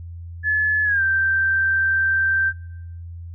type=tone with pitch glide; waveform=sine; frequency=1718 to 1566.3 Hz; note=A6 to G6; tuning=-42 to -2 cents; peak=-16 dBFS; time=0.43-2.53 s; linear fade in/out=50 ms; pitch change=-160 cents; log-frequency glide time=0.84-1.02 s; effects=noise-tail reverb RT60 0.9 s tail -22 dB re dry + added 85 Hz sine -32 dBFS peak until 3.34 s